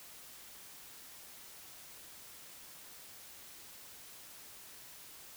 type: silence
effects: white hiss -53 dBFS RMS until 5.36 s

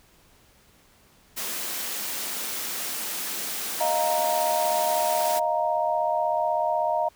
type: high-pass noise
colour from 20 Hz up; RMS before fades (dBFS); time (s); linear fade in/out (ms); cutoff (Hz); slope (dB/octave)
white; -31; 1.36-5.4; 20; 170; 96
type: chord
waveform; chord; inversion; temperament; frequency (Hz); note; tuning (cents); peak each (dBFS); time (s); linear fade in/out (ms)
sine; Eb suspended second; none; equal; 622.3 / 698.5 / 932.3; Eb5 / F5 / Bb5; 0 / 0 / 0; -26; 3.8-7.09; 10
effects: pink hiss -58 dBFS RMS until 7.15 s

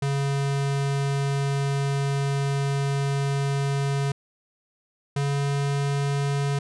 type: tone pair in turn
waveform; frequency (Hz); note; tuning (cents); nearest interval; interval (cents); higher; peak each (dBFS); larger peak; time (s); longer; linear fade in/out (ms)
square; 139.4 / 140.86; C#3 / C#3; +10 / +28; unison; 18; second; -23; neither; 0.02-4.12 / 5.16-6.59; first; 5
effects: resampled to 22050 Hz

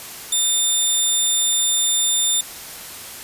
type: tone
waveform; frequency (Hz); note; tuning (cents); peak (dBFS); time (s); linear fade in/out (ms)
15% pulse; 3600; A7; +39; -9; 0.32-2.41; 5
effects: white hiss -35 dBFS RMS until 3.23 s + resampled to 32000 Hz

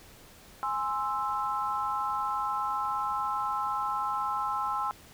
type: chord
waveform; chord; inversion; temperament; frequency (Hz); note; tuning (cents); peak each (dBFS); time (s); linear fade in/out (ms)
sine; Ab augmented; none; equal; 830.6 / 1046.5 / 1318.5; Ab5 / C6 / E6; 0 / 0 / 0; -33 / -32 / -32; 0.63-4.91; 0
effects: pink hiss -53 dBFS RMS until 5.13 s

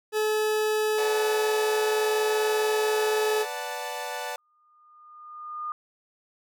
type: tone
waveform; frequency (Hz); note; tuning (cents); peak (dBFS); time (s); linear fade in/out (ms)
40% pulse; 429.6; A4; -41; -22; 0.12-3.46; 50
type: chord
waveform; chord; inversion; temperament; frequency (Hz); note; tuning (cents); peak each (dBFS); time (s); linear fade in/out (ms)
sawtooth; B minor seventh; none; equal with one note detuned; 493.9 / 584.3 / 740 / 880; B4 / D5 / F#5 / A5; 0 / -9 / 0 / 0; -35 / -34 / -34 / -31; 0.98-4.36; 2
type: tone with exponential growth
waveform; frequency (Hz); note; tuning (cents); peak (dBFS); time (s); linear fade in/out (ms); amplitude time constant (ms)
sine; 1219; D#6; -36; -28; 4.38-5.72; 1; 290
effects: none

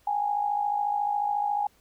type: tone with amplitude modulation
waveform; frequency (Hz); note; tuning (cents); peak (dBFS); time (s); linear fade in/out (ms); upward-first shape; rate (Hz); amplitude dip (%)
sine; 824; G#5; -14; -21; 0.07-1.67; 5; sine; 54.1; 65
effects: pink hiss -63 dBFS RMS until 1.8 s

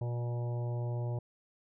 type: harmonic tone with a mistuned harmonic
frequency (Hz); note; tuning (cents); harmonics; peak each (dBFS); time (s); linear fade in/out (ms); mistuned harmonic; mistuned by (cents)
120; B2; -49; 1 / 3 / 4 / 5 / 6 / 7 / 8; -32 / -45 / -49 / -46 / -55 / -51 / -56; 0.01-1.19; 5; 6; +18
effects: none

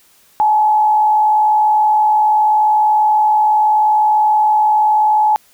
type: tone with frequency modulation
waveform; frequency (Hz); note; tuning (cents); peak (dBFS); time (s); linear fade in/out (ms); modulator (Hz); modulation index
sine; 854; G#5; +48; -9; 0.4-5.36; 0; 60.8; 0.38
effects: white hiss -51 dBFS RMS until 5.53 s

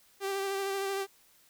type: tone with vibrato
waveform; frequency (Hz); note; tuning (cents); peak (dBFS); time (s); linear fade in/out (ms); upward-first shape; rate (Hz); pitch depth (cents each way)
sawtooth; 392; G4; 0; -27; 0.2-1.07; 50; sine; 13; 22
effects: white hiss -63 dBFS RMS until 1.49 s

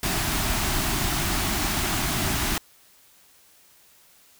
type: band-stop noise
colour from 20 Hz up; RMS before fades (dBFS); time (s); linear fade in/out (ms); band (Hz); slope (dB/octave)
pink; -25; 0.03-2.58; 2; 400 to 610; 96
effects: white hiss -56 dBFS RMS until 4.39 s

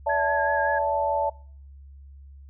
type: chord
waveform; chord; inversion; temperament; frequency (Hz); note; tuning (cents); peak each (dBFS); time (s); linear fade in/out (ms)
sine; D suspended second; none; equal with one note detuned; 573.3 / 659.3 / 880; D5 / E5 / A5; -42 / 0 / 0; -26 / -28 / -24; 0.06-1.3; 10
type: tone with vibrato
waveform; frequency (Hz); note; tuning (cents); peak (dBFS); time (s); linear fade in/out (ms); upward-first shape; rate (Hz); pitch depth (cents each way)
sine; 1660; G#6; -1; -26; 0.09-0.79; 10; sine; 5.2; 33
effects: noise-tail reverb RT60 0.5 s tail -24 dB re dry + added 69 Hz sine -43 dBFS peak until 2.49 s

